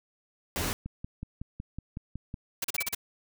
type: noise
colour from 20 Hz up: pink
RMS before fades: -31 dBFS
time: 0.56-0.73 s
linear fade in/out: 0 ms
type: click train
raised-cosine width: 5 ms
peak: -24 dBFS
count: 9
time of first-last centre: 0.86-2.341 s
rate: 5.4 Hz
type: noise bursts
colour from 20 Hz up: white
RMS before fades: -30 dBFS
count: 6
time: 2.62-2.949 s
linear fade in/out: 5 ms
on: 24 ms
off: 37 ms
type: tone with exponential decay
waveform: sine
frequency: 2311 Hz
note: D7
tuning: 28 cents flat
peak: -26 dBFS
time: 2.78-2.95 s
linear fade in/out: 5 ms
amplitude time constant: 35 ms
effects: none

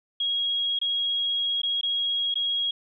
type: tone with dropouts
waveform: sine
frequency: 3295 Hz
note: G#7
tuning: 14 cents flat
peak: -23 dBFS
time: 0.2-2.71 s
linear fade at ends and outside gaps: 5 ms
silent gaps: 0.79-0.814 / 1.618-1.632 / 1.812-1.831 / 2.342-2.355 s
effects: none

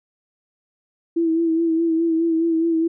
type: tone with vibrato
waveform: sine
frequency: 329 Hz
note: E4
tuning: 3 cents flat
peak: -16 dBFS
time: 1.16-2.88 s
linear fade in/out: 10 ms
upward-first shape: sine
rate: 4.8 Hz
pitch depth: 37 cents each way
effects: none

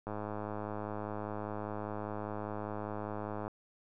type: click train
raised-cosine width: 1 ms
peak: -25 dBFS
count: 359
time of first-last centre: 0.07-3.48 s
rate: 105 Hz
effects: none

